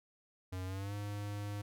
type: tone with pitch glide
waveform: square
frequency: 92.5 to 102.64 Hz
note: F#2 to G#2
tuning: 0 to -20 cents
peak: -39 dBFS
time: 0.52-1.62 s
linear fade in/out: 10 ms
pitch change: +180 cents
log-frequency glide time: 0.65-0.94 s
effects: none